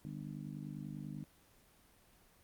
harmonic tone, 50.1 Hz, G1, 38 cents sharp, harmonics 3 / 4 / 5 / 6, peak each -45 / -47 / -49 / -51 dBFS, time 0.05-1.24 s, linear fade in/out 0 ms, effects pink hiss -66 dBFS RMS until 2.43 s + Opus 24 kbps

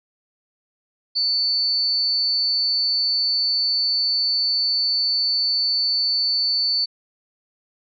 sine tone with amplitude modulation, 4500 Hz, C#8, 25 cents sharp, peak -15 dBFS, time 1.15-6.86 s, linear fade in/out 20 ms, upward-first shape sine, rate 266 Hz, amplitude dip 60%, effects none

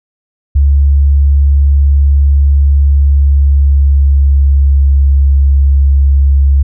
sine tone with pitch glide, 70.3 to 69.05 Hz, C#2 to C#2, +25 to -6 cents, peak -4 dBFS, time 0.55-6.63 s, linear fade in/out 10 ms, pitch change -31 cents, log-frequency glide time 2.87-4.94 s, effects none

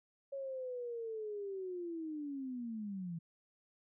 sine linear sweep, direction down, 554.4 to 162 Hz, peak -39 dBFS, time 0.32-3.19 s, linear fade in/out 10 ms, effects none

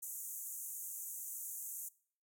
white band-pass noise, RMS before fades -45 dBFS, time 0.02-1.89 s, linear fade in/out 10 ms, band 6300 to 16000 Hz, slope 96 dB/octave, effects noise-tail reverb RT60 0.5 s tail -21 dB re dry

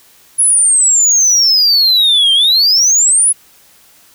sine exponential two-way sweep, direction down then up, 10548 to 3136 to 10548 Hz, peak -4 dBFS, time 0.38-3.33 s, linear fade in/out 20 ms, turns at 2.33 s, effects tanh soft clip ceiling -6 dBFS + white hiss -46 dBFS RMS until 4.14 s

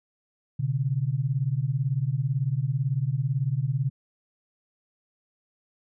sine beating tone pair, 125.1 / 143.1 Hz, B2 / D3, +23 / -45 cents, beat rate 18 Hz, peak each -26 / -26 dBFS, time 0.59-3.9 s, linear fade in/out 10 ms, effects none

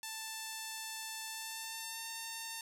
5% pulse tone with pitch glide, 884 to 905.7 Hz, A5 to A5, +8 to +50 cents, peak -29 dBFS, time 0.03-2.61 s, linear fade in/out 2 ms, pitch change +42 cents, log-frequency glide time 1.27-2.09 s, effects none

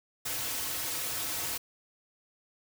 white noise with comb filter, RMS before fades -34 dBFS, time 0.25-1.58 s, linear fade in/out 10 ms, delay 5 ms, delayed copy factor -0.8, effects none

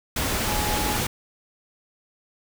sine tone in noise, 840 Hz, G#5, 19 cents sharp, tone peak -29 dBFS, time 0.48-0.97 s, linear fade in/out 5 ms, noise pink, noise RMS -25 dBFS, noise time 0.16-1.07 s, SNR -7 dB, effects none

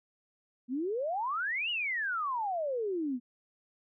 sine exponential two-way sweep, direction up then down, 235 to 2960 to 235 Hz, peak -30 dBFS, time 0.68-3.2 s, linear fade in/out 50 ms, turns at 1.7 s, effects none

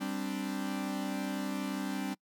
45% pulse chord, G suspended fourth, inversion none, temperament equal, 196 / 261.6 / 293.7 Hz, G3 / C4 / D4, 0 / 0 / 0 cents, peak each -37 / -38 / -38 dBFS, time 0-2.15 s, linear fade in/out 20 ms, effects noise-tail reverb RT60 0.1 s tail -26 dB re dry

